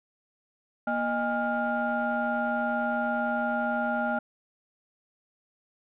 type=tone cluster; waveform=sine; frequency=236.7 / 619 / 817 / 1406 Hz; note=A#3 / D#5 / G#5 / F6; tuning=+27 / -9 / -29 / +11 cents; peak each=-30 dBFS; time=0.87-4.19 s; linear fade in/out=5 ms; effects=tanh soft clip ceiling -18 dBFS